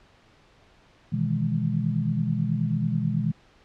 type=chord; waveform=sine; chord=E major seventh; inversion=second; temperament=equal; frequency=123.47 / 155.56 / 164.81 / 207.7 Hz; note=B2 / D#3 / E3 / G#3; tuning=0 / 0 / 0 / 0 cents; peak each=-28 dBFS; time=1.12-3.32 s; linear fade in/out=10 ms; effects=pink hiss -57 dBFS RMS until 3.64 s + low-pass 4000 Hz 12 dB/octave